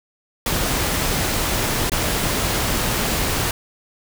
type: noise with dropouts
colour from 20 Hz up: pink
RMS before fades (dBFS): -21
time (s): 0.46-3.51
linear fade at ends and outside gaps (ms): 2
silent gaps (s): 1.897-1.918
effects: none